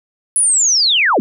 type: linear sweep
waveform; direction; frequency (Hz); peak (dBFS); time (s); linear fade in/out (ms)
sine; down; 10220 to 166.2; -10; 0.36-1.2; 0
effects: none